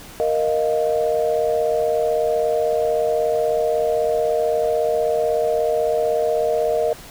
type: chord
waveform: sine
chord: Bb suspended fourth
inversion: none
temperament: equal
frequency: 466.2 / 622.3 / 698.5 Hz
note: Bb4 / Eb5 / F5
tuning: 0 / 0 / 0 cents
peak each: -20 / -20 / -25 dBFS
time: 0.2-6.93 s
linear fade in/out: 0 ms
effects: pink hiss -40 dBFS RMS until 7.1 s